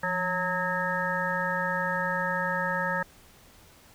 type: harmonic tone with a mistuned harmonic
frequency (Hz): 183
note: F#3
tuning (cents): -19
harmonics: 1 / 3 / 5 / 7 / 9 / 10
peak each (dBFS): -35 / -33 / -32 / -34 / -31 / -34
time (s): 0.03-3.03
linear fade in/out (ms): 5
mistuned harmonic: 1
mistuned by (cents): -93
effects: pink hiss -55 dBFS RMS until 3.94 s